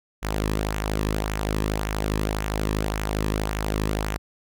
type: tone with flanger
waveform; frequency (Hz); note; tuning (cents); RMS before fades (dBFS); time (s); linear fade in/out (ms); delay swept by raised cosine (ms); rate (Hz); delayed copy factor
sawtooth; 52.4; G#1; +16; -26; 0.22-4.18; 20; 0.21 to 1.41; 1.8; -0.5
effects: none